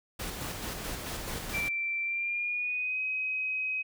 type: noise with tremolo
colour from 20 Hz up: pink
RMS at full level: -36 dBFS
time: 0.19-1.69 s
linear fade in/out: 10 ms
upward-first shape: square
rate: 4.6 Hz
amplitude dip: 30%
type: tone with pitch glide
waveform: sine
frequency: 2346 to 2529 Hz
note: D7 to D#7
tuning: -2 to +28 cents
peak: -29 dBFS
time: 1.53-3.83 s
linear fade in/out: 20 ms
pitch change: +130 cents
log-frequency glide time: 2.03-3.01 s
effects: none